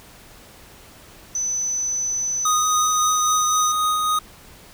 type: tone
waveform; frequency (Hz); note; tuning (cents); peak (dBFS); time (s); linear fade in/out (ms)
sine; 6020; F#8; +29; -21; 1.35-3.72; 2
type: tone with tremolo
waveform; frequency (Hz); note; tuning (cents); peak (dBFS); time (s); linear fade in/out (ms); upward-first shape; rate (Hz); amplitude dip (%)
square; 1244.5; D#6; 0; -18; 2.45-4.19; 5; sine; 3.7; 25
effects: pink hiss -46 dBFS RMS until 4.73 s